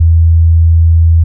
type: tone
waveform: sine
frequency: 82.41 Hz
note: E2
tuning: in tune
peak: -3 dBFS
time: 0-1.24 s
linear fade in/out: 10 ms
effects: none